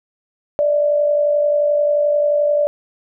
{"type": "tone pair together", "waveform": "sine", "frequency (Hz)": [587, 638.4], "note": ["D5", "D#5"], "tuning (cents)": [-1, 44], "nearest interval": "minor second", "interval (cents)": 145, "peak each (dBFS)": [-13, -24], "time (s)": [0.59, 2.67], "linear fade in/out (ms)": 0, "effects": []}